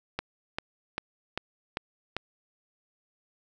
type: click train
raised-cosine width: 0.3 ms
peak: -14 dBFS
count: 6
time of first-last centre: 0.19-2.166 s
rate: 2.53 Hz
effects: none